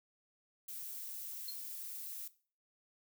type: noise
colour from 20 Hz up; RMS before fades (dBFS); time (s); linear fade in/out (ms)
violet; -45; 0.68-2.28; 5
type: tone with exponential decay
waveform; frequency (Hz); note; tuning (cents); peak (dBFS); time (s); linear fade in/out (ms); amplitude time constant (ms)
sine; 4220; C8; +14; -38; 1.48-1.6; 5; 25
effects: noise-tail reverb RT60 0.4 s tail -17 dB re dry